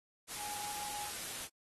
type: tone in noise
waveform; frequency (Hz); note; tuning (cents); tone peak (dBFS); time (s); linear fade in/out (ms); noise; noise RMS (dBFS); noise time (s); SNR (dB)
sine; 830.6; G#5; 0; -44; 0.36-1.12; 50; white; -42; 0.27-1.49; -5
effects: AAC 32 kbps